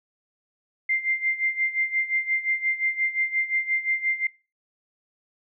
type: tone with tremolo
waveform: sine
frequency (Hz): 2094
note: C7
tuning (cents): +1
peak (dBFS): -19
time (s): 0.89-4.27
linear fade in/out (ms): 5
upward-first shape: sine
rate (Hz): 5.7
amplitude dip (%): 80
effects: noise-tail reverb RT60 0.3 s tail -21 dB re dry